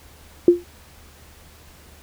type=tone with exponential decay; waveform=sine; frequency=349.2 Hz; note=F4; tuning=in tune; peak=-4 dBFS; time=0.48-0.64 s; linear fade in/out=2 ms; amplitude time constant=33 ms; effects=added 75 Hz sine -49 dBFS peak until 2.02 s + pink hiss -49 dBFS RMS until 2.02 s